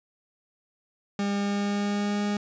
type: tone with pitch glide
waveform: 40% pulse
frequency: 201.4 to 205.6 Hz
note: G3 to G#3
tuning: +47 to -17 cents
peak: -24 dBFS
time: 1.19-2.37 s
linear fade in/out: 2 ms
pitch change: +36 cents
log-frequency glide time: 1.35-2.24 s
effects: resampled to 16000 Hz + 10-bit